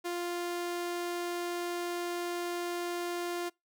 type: tone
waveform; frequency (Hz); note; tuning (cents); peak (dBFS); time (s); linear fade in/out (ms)
sawtooth; 349.2; F4; 0; -29; 0.04-3.5; 20
effects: noise-tail reverb RT60 0.2 s tail -25 dB re dry